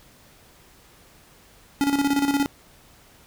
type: tone with tremolo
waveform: square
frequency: 281.3 Hz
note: C#4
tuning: 26 cents sharp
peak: -18 dBFS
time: 1.81-2.46 s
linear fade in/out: 0 ms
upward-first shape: square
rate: 17 Hz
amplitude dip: 60%
effects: pink hiss -53 dBFS RMS until 3.26 s